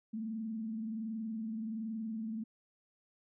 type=tone with frequency modulation; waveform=sine; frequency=221.3 Hz; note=A3; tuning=10 cents sharp; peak=-36 dBFS; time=0.13-2.44 s; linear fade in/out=10 ms; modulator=21.3 Hz; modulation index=0.42; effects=none